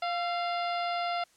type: harmonic tone with a mistuned harmonic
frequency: 698.5 Hz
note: F5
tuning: in tune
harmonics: 1 / 2 / 3 / 4 / 5 / 6 / 7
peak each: -30 / -36 / -40 / -42 / -44 / -46 / -47 dBFS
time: 0.02-1.24 s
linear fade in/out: 5 ms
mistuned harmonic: 2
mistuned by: -47 cents
effects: white hiss -64 dBFS RMS until 1.36 s + low-pass 9000 Hz 12 dB/octave